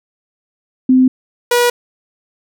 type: tone pair in turn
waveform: sine / sawtooth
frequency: 257.5 / 483.6 Hz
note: C4 / B4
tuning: -28 / -36 cents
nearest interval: major seventh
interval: 1092 cents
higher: second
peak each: -6 / -6 dBFS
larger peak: neither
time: 0.89-1.08 / 1.51-1.7 s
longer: neither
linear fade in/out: 5 ms
effects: none